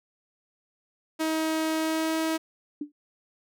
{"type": "tone with pitch glide", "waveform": "sawtooth", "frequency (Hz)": [317.6, 320.7], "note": ["D#4", "E4"], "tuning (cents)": [36, -48], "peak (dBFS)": -21, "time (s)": [1.19, 2.38], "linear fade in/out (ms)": 20, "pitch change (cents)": 16, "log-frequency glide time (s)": [1.76, 2.17]}
{"type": "tone with exponential decay", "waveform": "sine", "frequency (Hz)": 293.7, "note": "D4", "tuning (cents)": 0, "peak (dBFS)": -26, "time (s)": [2.81, 2.92], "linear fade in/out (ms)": 5, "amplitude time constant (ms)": 22}
{"effects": []}